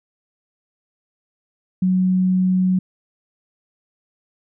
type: tone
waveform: sine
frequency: 185 Hz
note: F#3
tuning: in tune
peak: -14 dBFS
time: 1.82-2.79 s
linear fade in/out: 5 ms
effects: none